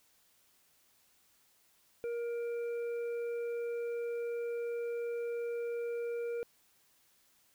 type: harmonic tone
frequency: 471.4 Hz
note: A#4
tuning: 19 cents sharp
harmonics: 1 / 3 / 5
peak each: -34 / -52 / -54 dBFS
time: 2.04-6.43 s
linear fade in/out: 0 ms
effects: white hiss -69 dBFS RMS until 7.54 s